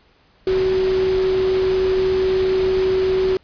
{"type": "tone in noise", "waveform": "sine", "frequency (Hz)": 376.5, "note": "F#4", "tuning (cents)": 30, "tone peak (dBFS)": -15, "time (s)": [0.47, 3.37], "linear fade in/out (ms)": 2, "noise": "pink", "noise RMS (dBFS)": -29, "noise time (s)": [0.47, 3.37], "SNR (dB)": 11, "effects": ["pink hiss -56 dBFS RMS until 3.43 s", "resampled to 11025 Hz"]}